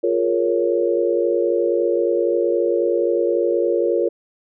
sine chord, Bb minor seventh, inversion second, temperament equal with one note detuned, 351.5 / 415.3 / 466.2 / 554.4 Hz, F4 / Ab4 / Bb4 / Db5, +11 / 0 / 0 / 0 cents, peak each -20 / -26 / -20 / -22 dBFS, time 0.03-4.09 s, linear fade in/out 10 ms, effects none

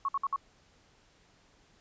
sine tone bursts, 1105 Hz, C#6, 6 cents flat, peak -27 dBFS, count 4, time 0.05-0.361 s, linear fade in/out 2 ms, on 35 ms, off 57 ms, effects pink hiss -64 dBFS RMS until 1.8 s + resampled to 16000 Hz

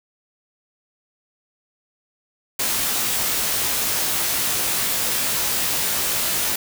white noise with comb filter, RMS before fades -22 dBFS, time 2.59-6.56 s, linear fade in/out 5 ms, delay 18 ms, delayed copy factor +0.65, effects none

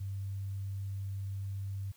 sine tone, 98 Hz, G2, in tune, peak -35 dBFS, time 0-1.92 s, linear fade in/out 10 ms, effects white hiss -64 dBFS RMS until 1.96 s

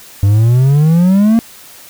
triangle exponential sweep, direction up, 97.4 to 233.1 Hz, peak -4 dBFS, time 0.23-1.39 s, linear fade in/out 0 ms, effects white hiss -37 dBFS RMS until 1.89 s

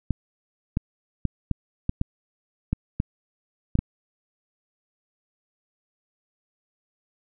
clicks, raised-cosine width 5 ms, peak -10 dBFS, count 10, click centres 0.107 / 0.771 / 1.253 / 1.513 / 1.894 / 2.014 / 2.73 / 3.001 / 3.754 / 3.79 s, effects none

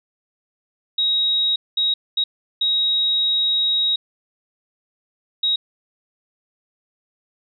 sine tone bursts at uneven times, 3800 Hz, A#7, 33 cents sharp, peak -16 dBFS, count 5, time 0.98-1.56 / 1.77-1.94 / 2.17-2.24 / 2.61-3.96 / 5.43-5.56 s, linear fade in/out 5 ms, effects none

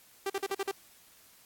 sawtooth tone bursts, 392 Hz, G4, in tune, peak -26 dBFS, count 6, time 0.26-0.714 s, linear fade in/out 5 ms, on 39 ms, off 44 ms, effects white hiss -59 dBFS RMS until 1.45 s + AAC 64 kbps

